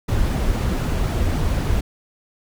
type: noise with flanger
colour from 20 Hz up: brown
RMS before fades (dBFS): -20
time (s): 0.08-1.81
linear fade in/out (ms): 10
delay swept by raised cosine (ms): 1.8 to 7.2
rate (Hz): 3.9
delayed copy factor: -0.5
effects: none